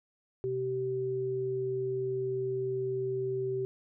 sine tone pair together, 128.6 / 385.4 Hz, C3 / G4, -30 / -29 cents, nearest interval octave + perfect fifth, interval 1901 cents, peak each -38 / -30 dBFS, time 0.44-3.65 s, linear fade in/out 0 ms, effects none

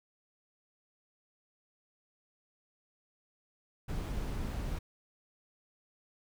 brown noise, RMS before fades -36 dBFS, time 3.88-4.79 s, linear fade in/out 10 ms, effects none

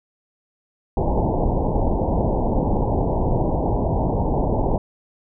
pink low-pass noise, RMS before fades -20 dBFS, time 0.97-4.78 s, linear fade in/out 2 ms, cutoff 950 Hz, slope 96 dB/octave, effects none

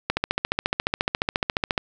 click train, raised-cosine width 0.3 ms, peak -5 dBFS, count 25, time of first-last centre 0.1-1.778 s, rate 14.3 Hz, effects none

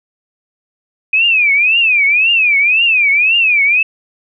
sine tone with vibrato, 2489 Hz, D#7, in tune, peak -8 dBFS, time 1.13-3.83 s, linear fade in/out 5 ms, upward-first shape triangle, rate 1.9 Hz, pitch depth 230 cents each way, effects none

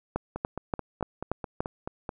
two click trains, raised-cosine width 1 ms, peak -19 / -13 dBFS, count 9 / 6, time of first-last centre 0.36-2.092 / 0.16-1.605 s, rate 4.62 / 3.46 Hz, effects none

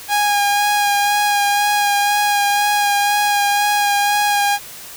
sawtooth tone with vibrato, 819 Hz, G#5, 24 cents flat, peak -10 dBFS, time 0.08-4.59 s, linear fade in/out 50 ms, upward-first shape sine, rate 2 Hz, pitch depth 17 cents each way, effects white hiss -35 dBFS RMS until 4.96 s

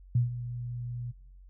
sine tone with ADSR envelope, 121.2 Hz, B2, 32 cents flat, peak -20 dBFS, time 0.15-1.12 s, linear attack 4 ms, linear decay 140 ms, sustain -14 dB, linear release 18 ms, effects noise-tail reverb RT60 0.6 s tail -19 dB re dry + added 46 Hz sine -49 dBFS peak until 1.49 s

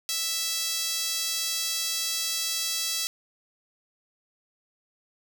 sawtooth tone with high-pass filter, 659.3 Hz, E5, in tune, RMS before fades -29 dBFS, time 0.09-3.07 s, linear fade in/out 0 ms, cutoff 4500 Hz, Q 1.4, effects none

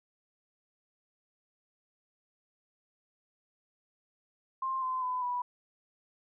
sine tone with pitch steps, 1055 / 1030.3 / 1006.2 / 982.6 Hz, C6 / C6 / B5 / B5, +14 / -27 / +32 / -9 cents, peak -30 dBFS, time 4.62-5.42 s, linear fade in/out 5 ms, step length 200 ms, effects none

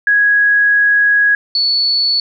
sine tone pair in turn, 1661.2 / 4435 Hz, G#6 / C#8, 0 / 0 cents, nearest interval octave + perfect fourth, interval 1700 cents, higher second, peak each -8 / -11 dBFS, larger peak first, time 0.07-1.35 / 1.55-2.2 s, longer first, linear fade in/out 2 ms, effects none

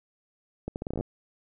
accelerating click train, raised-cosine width 2 ms, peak -19 dBFS, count 11, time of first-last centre 0.68-1.009 s, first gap 79 ms, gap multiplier 0.78, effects none

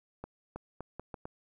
accelerating click train, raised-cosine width 1 ms, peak -26 dBFS, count 6, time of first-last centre 0.24-1.255 s, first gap 320 ms, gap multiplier 0.77, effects 11-bit

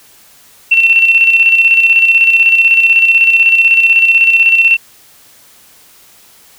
sine tone with tremolo, 2702 Hz, E7, 42 cents sharp, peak -3 dBFS, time 0.71-4.77 s, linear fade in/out 10 ms, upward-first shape square, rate 16 Hz, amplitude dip 45%, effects white hiss -43 dBFS RMS until 6.58 s

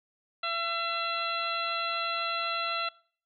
harmonic tone, 674 Hz, E5, 38 cents sharp, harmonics 1 / 2 / 3 / 4 / 5 / 6, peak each -38 / -32 / -41 / -36 / -39 / -37 dBFS, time 0.43-2.89 s, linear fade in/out 5 ms, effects noise-tail reverb RT60 0.5 s tail -23 dB re dry

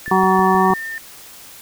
sine tone with pitch glide, 1760 to 1806.3 Hz, A6 to A6, 0 to +45 cents, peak -25 dBFS, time 0.06-0.98 s, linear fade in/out 0 ms, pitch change +45 cents, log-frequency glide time 0.54-0.69 s
click train, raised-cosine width 3 ms, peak -20 dBFS, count 5, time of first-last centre 0.08-0.705 s, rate 6.4 Hz
harmonic tone, 188.5 Hz, F#3, 32 cents sharp, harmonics 1 / 2 / 4 / 5 / 6, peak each -18 / -18 / -18 / -18 / -18 dBFS, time 0.11-0.74 s, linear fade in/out 5 ms
effects white hiss -40 dBFS RMS until 1.61 s

